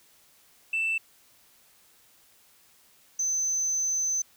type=tone pair in turn; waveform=sine; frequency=2659 / 6137 Hz; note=E7 / G8; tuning=+14 / -38 cents; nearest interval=octave + major second; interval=1448 cents; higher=second; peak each=-23 dBFS; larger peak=neither; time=0.73-0.98 / 3.19-4.22 s; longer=second; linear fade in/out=5 ms; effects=tanh soft clip ceiling -22 dBFS + white hiss -60 dBFS RMS until 4.36 s